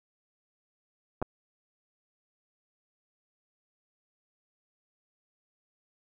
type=clicks; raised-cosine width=1 ms; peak=-21 / -15 dBFS; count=2; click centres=1.217 / 1.225 s; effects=none